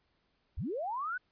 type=linear sweep; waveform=sine; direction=up; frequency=36.73 to 1530 Hz; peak=-33 dBFS; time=0.57-1.18 s; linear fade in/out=10 ms; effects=pink hiss -75 dBFS RMS until 1.31 s + resampled to 11025 Hz